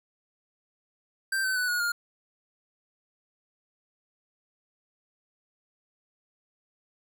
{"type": "tone with pitch steps", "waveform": "square", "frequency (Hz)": [1568, 1527.8, 1488.6, 1450.4, 1413.2], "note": ["G6", "G6", "F#6", "F#6", "F6"], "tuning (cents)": [0, -45, 10, -35, 20], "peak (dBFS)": -26, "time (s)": [1.32, 1.92], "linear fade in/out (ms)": 5, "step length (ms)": 120, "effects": []}